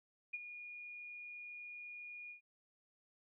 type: tone with ADSR envelope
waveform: sine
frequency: 2438 Hz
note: D#7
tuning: 36 cents flat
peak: -37 dBFS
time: 0.33-2.41 s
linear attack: 12 ms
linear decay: 32 ms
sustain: -10 dB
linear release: 110 ms
effects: none